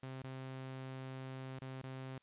sawtooth tone with dropouts, 131.6 Hz, C3, 10 cents sharp, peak -40 dBFS, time 0.03-2.18 s, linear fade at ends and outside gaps 2 ms, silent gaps 0.22-0.239 / 1.591-1.618 / 1.817-1.836 s, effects white hiss -75 dBFS RMS until 2.22 s + resampled to 8000 Hz

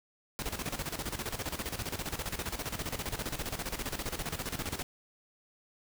pink noise with tremolo, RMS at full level -35 dBFS, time 0.39-4.83 s, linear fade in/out 0 ms, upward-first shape square, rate 15 Hz, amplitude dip 70%, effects none

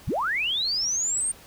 sine linear sweep, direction up, 30.53 to 8870 Hz, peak -23 dBFS, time 0.07-1.32 s, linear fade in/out 10 ms, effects pink hiss -49 dBFS RMS until 1.46 s

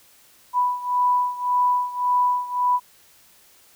sine beating tone pair, 987.8 / 989.6 Hz, B5 / B5, 0 / +3 cents, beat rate 1.8 Hz, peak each -20 / -23 dBFS, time 0.53-2.8 s, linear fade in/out 50 ms, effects white hiss -54 dBFS RMS until 3.75 s

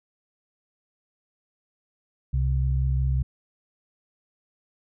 sine tone pair together, 65.41 / 130.81 Hz, C2 / C3, 0 / 0 cents, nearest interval octave, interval 1200 cents, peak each -22 / -25 dBFS, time 2.33-3.23 s, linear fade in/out 10 ms, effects none

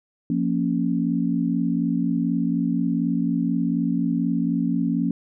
sine chord, Bb minor, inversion second, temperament equal, 174.61 / 233.1 / 277.2 Hz, F3 / Bb3 / Db4, 0 / 0 / 0 cents, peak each -24 dBFS, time 0.3-5.11 s, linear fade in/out 2 ms, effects none

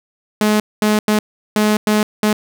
sawtooth tone bursts at uneven times, 212.2 Hz, G#3, 38 cents sharp, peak -8 dBFS, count 6, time 0.41-0.6 / 0.82-0.99 / 1.08-1.19 / 1.56-1.77 / 1.87-2.03 / 2.23-2.33 s, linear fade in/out 2 ms, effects none

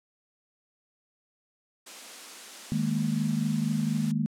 white high-pass noise, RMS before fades -43 dBFS, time 1.86-4.12 s, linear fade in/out 10 ms, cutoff 190 Hz, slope 96 dB/octave
sine chord, D# suspended fourth, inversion none, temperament equal with one note detuned, 155.56 / 207.7 / 231.9 Hz, D#3 / G#3 / A#3, 0 / 0 / -9 cents, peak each -29 dBFS, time 2.72-4.26 s, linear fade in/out 0 ms
effects low-pass 9000 Hz 12 dB/octave

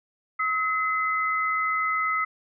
sine tone pair together, 1282.3 / 2042 Hz, E6 / C7, -48 / -43 cents, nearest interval minor sixth, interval 805 cents, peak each -24 / -27 dBFS, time 0.39-2.25 s, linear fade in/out 10 ms, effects none

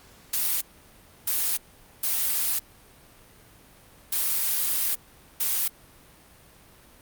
blue noise bursts at uneven times, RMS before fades -25 dBFS, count 5, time 0.33-0.61 / 1.27-1.57 / 2.03-2.59 / 4.12-4.95 / 5.4-5.68 s, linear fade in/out 5 ms, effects pink hiss -53 dBFS RMS until 7.01 s + Opus 48 kbps

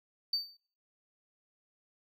triangle tone with exponential decay, 4592 Hz, D8, 40 cents flat, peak -23 dBFS, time 0.33-0.57 s, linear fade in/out 5 ms, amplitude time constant 52 ms, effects noise-tail reverb RT60 0.5 s tail -22 dB re dry + tanh soft clip ceiling -24 dBFS

